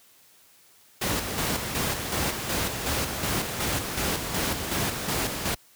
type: noise with tremolo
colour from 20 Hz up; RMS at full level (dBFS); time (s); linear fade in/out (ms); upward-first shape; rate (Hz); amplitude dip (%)
pink; -26; 1.01-5.55; 10; square; 2.7; 45
effects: white hiss -57 dBFS RMS until 5.75 s + high-pass 60 Hz 12 dB/octave